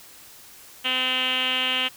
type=tone with low-pass filter; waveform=5% pulse; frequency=256.5 Hz; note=C4; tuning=34 cents flat; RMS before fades=-24 dBFS; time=0.84-1.89 s; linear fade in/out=20 ms; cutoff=3000 Hz; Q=8.7; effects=white hiss -47 dBFS RMS until 1.96 s